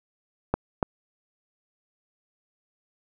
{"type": "clicks", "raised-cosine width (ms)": 1, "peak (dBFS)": -8, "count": 2, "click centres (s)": [0.54, 0.828], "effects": []}